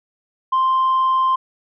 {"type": "tone", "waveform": "sine", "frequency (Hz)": 1046.5, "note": "C6", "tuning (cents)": 0, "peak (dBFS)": -12, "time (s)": [0.52, 1.36], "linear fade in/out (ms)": 10, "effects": ["tanh soft clip ceiling -12 dBFS"]}